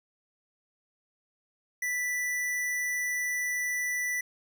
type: tone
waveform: square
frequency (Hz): 1975.5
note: B6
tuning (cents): 0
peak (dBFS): -29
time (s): 1.82-4.21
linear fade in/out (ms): 5
effects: none